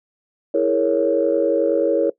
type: chord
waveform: sine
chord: A# half-diminished seventh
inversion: second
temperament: equal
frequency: 329.6 / 415.3 / 466.2 / 554.4 Hz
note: E4 / G#4 / A#4 / C#5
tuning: 0 / 0 / 0 / 0 cents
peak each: -21 / -23 / -19 / -18 dBFS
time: 0.54-2.1 s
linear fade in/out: 5 ms
effects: noise-tail reverb RT60 0.1 s tail -19 dB re dry + tanh soft clip ceiling -5 dBFS